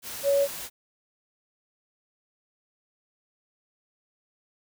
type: tone in noise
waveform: sine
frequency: 561 Hz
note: C#5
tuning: 21 cents sharp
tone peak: -19 dBFS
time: 0.23-0.48 s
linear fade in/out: 50 ms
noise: white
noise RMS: -37 dBFS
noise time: 0.02-0.7 s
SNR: +15 dB
effects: none